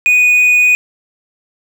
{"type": "tone", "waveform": "triangle", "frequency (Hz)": 2476, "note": "D#7", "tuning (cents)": -9, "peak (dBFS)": -5, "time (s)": [0.06, 0.75], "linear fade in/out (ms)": 0, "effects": []}